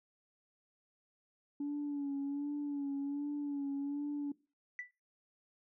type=tone with vibrato; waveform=sine; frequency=285 Hz; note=C#4; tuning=48 cents sharp; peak=-33 dBFS; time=1.6-4.32 s; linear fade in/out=5 ms; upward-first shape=sine; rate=1.3 Hz; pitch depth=40 cents each way
type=tone with exponential decay; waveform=sine; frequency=1975.5 Hz; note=B6; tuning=in tune; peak=-35 dBFS; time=4.79-4.91 s; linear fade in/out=1 ms; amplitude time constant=25 ms
effects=noise-tail reverb RT60 0.3 s tail -20 dB re dry + tanh soft clip ceiling -32 dBFS